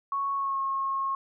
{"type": "tone with pitch glide", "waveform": "sine", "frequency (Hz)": [1107, 1084.8], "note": ["C#6", "C#6"], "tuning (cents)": [-3, -38], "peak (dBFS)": -26, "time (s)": [0.12, 1.15], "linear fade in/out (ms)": 2, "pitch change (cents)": -35, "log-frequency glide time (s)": [0.35, 0.59], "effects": []}